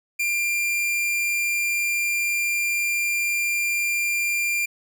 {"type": "tone", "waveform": "45% pulse", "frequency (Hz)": 2386, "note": "D7", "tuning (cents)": 27, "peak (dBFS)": -21, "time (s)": [0.19, 4.66], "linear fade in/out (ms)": 10, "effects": []}